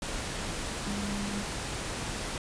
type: tone in noise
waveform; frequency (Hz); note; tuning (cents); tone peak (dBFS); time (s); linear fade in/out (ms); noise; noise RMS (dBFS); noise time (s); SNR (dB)
sine; 202.4; G#3; -44; -33; 0.87-1.42; 2; pink; -35; 0.02-2.38; -1
effects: resampled to 22050 Hz